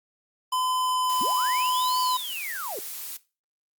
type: tone with pitch glide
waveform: square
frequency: 1017 to 1008.8 Hz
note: C6 to B5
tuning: -50 to +36 cents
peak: -24 dBFS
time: 0.52-2.17 s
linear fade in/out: 5 ms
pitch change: -14 cents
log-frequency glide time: 0.79-1.46 s
type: noise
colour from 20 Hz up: blue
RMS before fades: -36 dBFS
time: 1.09-3.17 s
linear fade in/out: 5 ms
type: linear two-way sweep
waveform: sine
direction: up then down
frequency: 196 to 4699 to 349.9 Hz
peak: -32 dBFS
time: 1.21-2.79 s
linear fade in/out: 0 ms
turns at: 2 s
effects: noise-tail reverb RT60 0.3 s tail -18 dB re dry + Opus 32 kbps